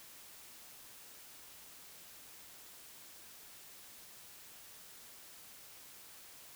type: silence
effects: white hiss -55 dBFS RMS until 6.55 s